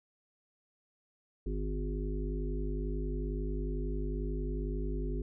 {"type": "harmonic tone with a mistuned harmonic", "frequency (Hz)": 51.1, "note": "G#1", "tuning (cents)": -27, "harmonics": [1, 3, 5, 7, 8], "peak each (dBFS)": [-33, -42, -42, -42, -44], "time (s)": [1.46, 5.22], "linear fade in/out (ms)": 5, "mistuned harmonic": 1, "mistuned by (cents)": -52, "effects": []}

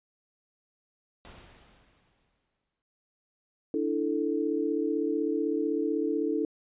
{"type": "noise with exponential decay", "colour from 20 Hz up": "pink", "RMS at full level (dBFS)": -47, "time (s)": [1.25, 2.82], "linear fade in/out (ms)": 0, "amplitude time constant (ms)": 340}
{"type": "chord", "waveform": "sine", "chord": "D suspended second", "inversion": "none", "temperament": "equal", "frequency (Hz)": [293.7, 329.6, 440], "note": ["D4", "E4", "A4"], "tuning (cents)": [0, 0, 0], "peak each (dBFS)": -30, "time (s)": [3.74, 6.45], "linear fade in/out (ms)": 2}
{"effects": ["resampled to 8000 Hz"]}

